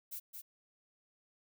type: noise with echo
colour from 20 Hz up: violet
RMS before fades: -43 dBFS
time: 0.11-0.2 s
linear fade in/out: 20 ms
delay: 220 ms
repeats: 1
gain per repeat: -4 dB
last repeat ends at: 0.42 s
effects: none